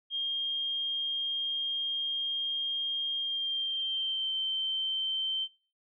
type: tone with pitch glide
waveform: sine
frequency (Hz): 3221 to 3109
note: G7 to G7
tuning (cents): +46 to -15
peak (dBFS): -29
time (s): 0.1-5.48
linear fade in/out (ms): 50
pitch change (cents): -61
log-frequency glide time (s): 3.17-4.33
effects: noise-tail reverb RT60 0.4 s tail -22 dB re dry